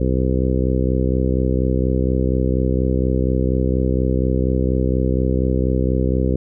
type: harmonic tone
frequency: 64.2 Hz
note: C2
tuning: 32 cents flat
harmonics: 1 / 2 / 3 / 4 / 5 / 6 / 7 / 8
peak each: -19 / -22 / -24 / -25 / -26 / -27 / -27 / -28 dBFS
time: 0-6.36 s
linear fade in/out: 5 ms
effects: none